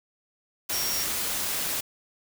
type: tone in noise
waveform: sine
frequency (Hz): 5590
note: F8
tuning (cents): +1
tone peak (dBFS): -30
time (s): 0.72-1.04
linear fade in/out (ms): 10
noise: white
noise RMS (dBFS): -29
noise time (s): 0.69-1.81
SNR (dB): -4
effects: none